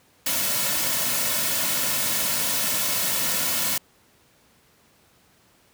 white noise with comb filter, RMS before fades -24 dBFS, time 0.26-3.78 s, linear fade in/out 5 ms, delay 2.5 ms, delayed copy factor -0.55, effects pink hiss -59 dBFS RMS until 5.73 s + high-pass 80 Hz 12 dB/octave

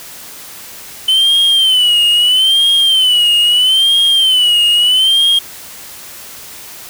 triangle tone with vibrato, 3044 Hz, F#7, 48 cents sharp, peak -6 dBFS, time 1.08-5.39 s, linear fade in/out 5 ms, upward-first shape sine, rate 0.77 Hz, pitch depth 110 cents each way, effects white hiss -32 dBFS RMS until 6.89 s

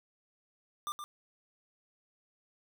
square tone with echo, 1192 Hz, D6, 25 cents sharp, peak -35 dBFS, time 0.87-0.92 s, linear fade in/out 0 ms, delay 120 ms, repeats 1, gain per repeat -6 dB, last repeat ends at 1.04 s, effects none

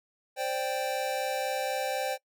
square chord, C suspended second, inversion none, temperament equal, 523.3 / 587.3 / 784 Hz, C5 / D5 / G5, 0 / 0 / 0 cents, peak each -34 / -36 / -33 dBFS, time 0.36-2.18 s, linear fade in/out 50 ms, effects noise-tail reverb RT60 0.1 s tail -21 dB re dry

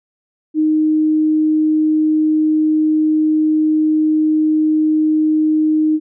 sine tone, 310 Hz, D#4, 6 cents flat, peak -11 dBFS, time 0.54-6 s, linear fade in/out 50 ms, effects none

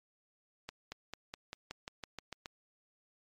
accelerating click train, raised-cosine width 0.2 ms, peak -24 dBFS, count 11, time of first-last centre 0.69-2.459 s, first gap 230 ms, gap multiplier 0.94, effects MP3 64 kbps

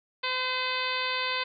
harmonic tone, 511 Hz, C5, 41 cents flat, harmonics 1 / 2 / 3 / 4 / 5 / 6 / 7 / 8 / 9, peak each -38 / -33 / -36 / -35 / -34 / -39 / -36 / -38 / -39 dBFS, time 0.23-1.44 s, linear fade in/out 10 ms, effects none

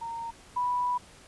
sine tone pair in turn, 923 / 985 Hz, A#5 / B5, -17 / -5 cents, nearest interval minor second, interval 112 cents, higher second, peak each -33 / -25 dBFS, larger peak second, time 0.01-0.31 / 0.56-0.98 s, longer second, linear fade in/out 10 ms, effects pink hiss -53 dBFS RMS until 1.27 s + resampled to 24000 Hz

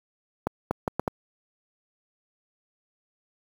accelerating click train, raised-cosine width 1 ms, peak -10 dBFS, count 5, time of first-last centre 0.47-1.078 s, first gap 240 ms, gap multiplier 0.7, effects high-pass 80 Hz 12 dB/octave + 7-bit

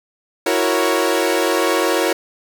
sawtooth chord, F# dominant seventh, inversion third, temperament equal, 329.6 / 370 / 466.2 / 554.4 Hz, E4 / F#4 / A#4 / C#5, 0 / 0 / 0 / 0 cents, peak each -17 dBFS, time 0.46-2.13 s, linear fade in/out 5 ms, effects none

